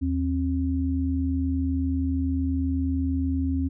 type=tone pair together; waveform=sine; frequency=79.7 / 267.5 Hz; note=D#2 / C4; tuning=+42 / +38 cents; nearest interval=octave + major sixth; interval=2096 cents; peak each=-25 / -25 dBFS; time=0.01-3.69 s; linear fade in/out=20 ms; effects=none